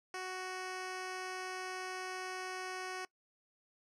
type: tone with low-pass filter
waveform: 10% pulse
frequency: 371 Hz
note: F#4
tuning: 5 cents sharp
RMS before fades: -42 dBFS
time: 0.14-3.05 s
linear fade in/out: 2 ms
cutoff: 7600 Hz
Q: 0.91
effects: noise-tail reverb RT60 0.1 s tail -22 dB re dry